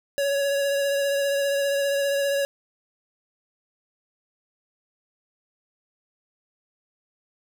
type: tone with vibrato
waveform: square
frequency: 560 Hz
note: C#5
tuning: 18 cents sharp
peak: -22 dBFS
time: 0.18-2.45 s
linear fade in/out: 0 ms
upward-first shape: triangle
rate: 15 Hz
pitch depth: 23 cents each way
effects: 10-bit